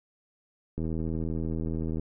click train, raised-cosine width 3 ms, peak -20 dBFS, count 99, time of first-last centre 0.78-1.996 s, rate 80.6 Hz, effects none

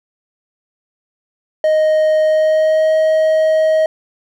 triangle tone with pitch glide, 622.3 to 630.6 Hz, D#5 to D#5, 0 to +23 cents, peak -8 dBFS, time 1.64-3.86 s, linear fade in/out 2 ms, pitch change +23 cents, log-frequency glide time 2.23-2.93 s, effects none

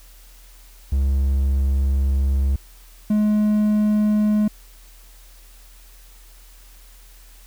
triangle tone pair in turn, 68 / 211.2 Hz, C#2 / G#3, -33 / +29 cents, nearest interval octave + minor sixth, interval 1962 cents, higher second, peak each -14 / -13 dBFS, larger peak second, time 0.92-2.56 / 3.1-4.48 s, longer first, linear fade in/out 5 ms, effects added 41 Hz sine -44 dBFS peak until 7.46 s + white hiss -51 dBFS RMS until 7.46 s

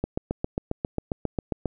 click train, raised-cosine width 2 ms, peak -12 dBFS, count 13, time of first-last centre 0.04-1.657 s, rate 7.42 Hz, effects none

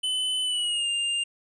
square tone with pitch glide, 3021 to 2802 Hz, F#7 to F7, +35 to +5 cents, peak -25 dBFS, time 0.03-1.24 s, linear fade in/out 10 ms, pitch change -130 cents, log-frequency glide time 0.43-0.88 s, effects resampled to 22050 Hz + 11-bit

